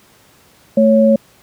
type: tone pair together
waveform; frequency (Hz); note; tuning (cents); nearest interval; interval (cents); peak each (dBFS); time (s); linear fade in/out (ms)
sine; 220 / 554.4; A3 / C#5; 0 / 0; octave + major third; 1600; -10; 0.77-1.16; 5
effects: pink hiss -49 dBFS RMS until 1.42 s + high-pass 80 Hz 12 dB/octave